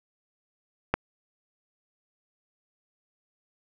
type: click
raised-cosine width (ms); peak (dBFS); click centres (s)
0.5; -7; 0.94
effects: none